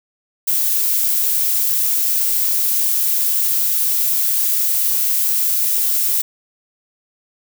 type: noise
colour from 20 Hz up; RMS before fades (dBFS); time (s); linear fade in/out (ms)
violet; -17; 0.47-6.22; 10
effects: none